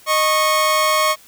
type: tone pair together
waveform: sawtooth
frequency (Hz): 619 / 1098.1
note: D#5 / C#6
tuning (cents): -9 / -17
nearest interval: minor seventh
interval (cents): 992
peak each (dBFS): -15 / -12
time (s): 0.06-1.16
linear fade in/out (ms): 50
effects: white hiss -47 dBFS RMS until 1.27 s